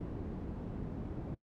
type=low-pass noise; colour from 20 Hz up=white; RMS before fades=-41 dBFS; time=0-1.35 s; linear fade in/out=10 ms; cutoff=240 Hz; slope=12 dB/octave; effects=noise-tail reverb RT60 0.1 s tail -19 dB re dry